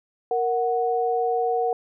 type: tone pair together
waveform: sine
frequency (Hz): 466.2 / 739.2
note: A#4 / F#5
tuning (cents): 0 / -2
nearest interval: minor sixth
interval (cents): 798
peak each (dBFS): -23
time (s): 0.31-1.73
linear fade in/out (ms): 2
effects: none